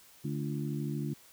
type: harmonic tone with a mistuned harmonic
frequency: 73 Hz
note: D2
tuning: 10 cents flat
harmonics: 2 / 3 / 4 / 5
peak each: -34 / -38 / -40 / -42 dBFS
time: 0.24-1.14 s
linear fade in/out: 10 ms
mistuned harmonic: 5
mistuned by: -96 cents
effects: white hiss -58 dBFS RMS until 1.32 s